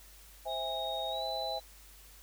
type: chord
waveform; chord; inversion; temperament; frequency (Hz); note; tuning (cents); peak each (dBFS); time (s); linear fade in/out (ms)
sine; C augmented; none; just; 523.3 / 654.1 / 817.6; C5 / E5 / G#5; 0 / -14 / -27; -41 / -38 / -38; 0.45-1.6; 20
type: tone with pitch glide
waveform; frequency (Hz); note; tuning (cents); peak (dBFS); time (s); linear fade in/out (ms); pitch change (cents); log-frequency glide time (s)
sine; 3745 to 3991; A#7 to B7; +7 to +17; -38; 0.47-1.61; 50; +110; 1.09-1.24
effects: added 50 Hz sine -56 dBFS peak until 2.22 s + white hiss -57 dBFS RMS until 2.22 s